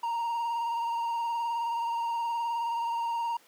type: tone with vibrato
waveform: triangle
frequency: 932.3 Hz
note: A#5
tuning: in tune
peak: -26 dBFS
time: 0.03-3.37 s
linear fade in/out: 5 ms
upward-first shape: sine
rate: 19 Hz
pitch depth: 26 cents each way
effects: pink hiss -59 dBFS RMS until 3.47 s + high-pass 400 Hz 12 dB/octave